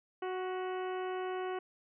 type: harmonic tone with a mistuned harmonic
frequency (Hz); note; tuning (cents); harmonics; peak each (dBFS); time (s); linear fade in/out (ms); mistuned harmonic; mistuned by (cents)
370; F#4; 0; 1 / 2 / 3 / 4 / 5 / 6 / 7 / 8; -36 / -41 / -45 / -48 / -52 / -56 / -56 / -55; 0.22-1.59; 5; 5; +40
effects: none